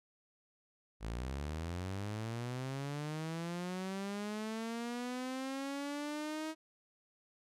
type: linear sweep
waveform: sawtooth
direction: up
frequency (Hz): 51.9 to 318.1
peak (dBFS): -34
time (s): 1-6.55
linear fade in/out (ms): 50
effects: low-pass 10000 Hz 12 dB/octave